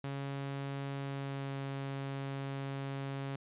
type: tone with pitch glide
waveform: sawtooth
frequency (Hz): 138.59 to 137.24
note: C#3 to C#3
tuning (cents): 0 to -17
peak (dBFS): -33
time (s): 0.04-3.36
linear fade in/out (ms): 2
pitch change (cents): -17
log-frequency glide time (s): 1.03-1.56
effects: resampled to 8000 Hz